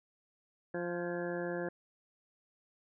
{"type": "harmonic tone with a mistuned harmonic", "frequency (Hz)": 174.61, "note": "F3", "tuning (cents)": 0, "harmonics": [1, 2, 3, 4, 5, 6, 8, 9, 10], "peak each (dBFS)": [-42, -38, -39, -46, -52, -54, -52, -48, -46], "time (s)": [0.74, 1.69], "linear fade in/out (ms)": 5, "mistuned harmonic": 10, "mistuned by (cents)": -54, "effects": []}